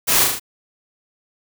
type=noise with echo; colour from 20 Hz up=white; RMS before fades=-17 dBFS; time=0.07-0.25 s; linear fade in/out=20 ms; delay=37 ms; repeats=4; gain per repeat=-3 dB; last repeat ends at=0.398 s; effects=none